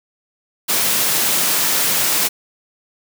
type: high-pass noise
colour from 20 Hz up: white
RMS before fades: -17 dBFS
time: 0.68-2.29 s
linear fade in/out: 20 ms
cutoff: 120 Hz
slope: 96 dB/octave
effects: none